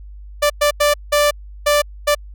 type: tone bursts at uneven times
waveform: sawtooth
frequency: 587.3 Hz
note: D5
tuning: in tune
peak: -8 dBFS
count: 6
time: 0.42-0.5 / 0.61-0.71 / 0.8-0.94 / 1.12-1.31 / 1.66-1.82 / 2.07-2.15 s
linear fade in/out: 10 ms
effects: added 50 Hz sine -33 dBFS peak until 2.34 s